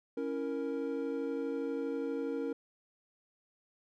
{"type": "chord", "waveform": "triangle", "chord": "A# diminished", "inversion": "first", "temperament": "equal", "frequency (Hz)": [277.2, 329.6, 466.2], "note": ["C#4", "E4", "A#4"], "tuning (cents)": [0, 0, 0], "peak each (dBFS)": [-35, -39, -34], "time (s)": [0.17, 2.53], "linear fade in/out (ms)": 5, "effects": []}